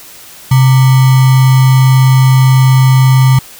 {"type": "tone with sample-and-hold", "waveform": "sine", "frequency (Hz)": 130.81, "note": "C3", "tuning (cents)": 0, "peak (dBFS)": -3, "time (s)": [0.51, 3.39], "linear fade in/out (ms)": 5, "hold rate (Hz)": 1050, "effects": ["white hiss -34 dBFS RMS until 3.59 s"]}